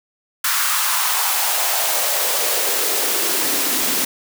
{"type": "noise with high-pass filter sweep", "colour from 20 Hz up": "white", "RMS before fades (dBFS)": -19, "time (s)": [0.44, 4.05], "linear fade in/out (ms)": 5, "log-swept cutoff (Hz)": [1300, 230], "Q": 2.8, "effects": []}